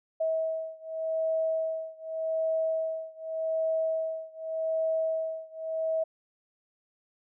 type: beating tone pair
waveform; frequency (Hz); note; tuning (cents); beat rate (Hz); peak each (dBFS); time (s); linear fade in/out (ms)
sine; 643 / 643.85; E5 / E5; -43 / -41; 0.85; -30 / -31; 0.2-6.04; 10
effects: none